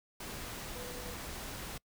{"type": "tone in noise", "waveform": "sine", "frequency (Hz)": 493.9, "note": "B4", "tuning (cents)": 0, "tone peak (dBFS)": -47, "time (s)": [0.75, 1.14], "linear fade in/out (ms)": 5, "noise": "pink", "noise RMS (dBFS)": -43, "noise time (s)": [0.2, 1.78], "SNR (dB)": -7, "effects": ["noise-tail reverb RT60 0.1 s tail -26 dB re dry"]}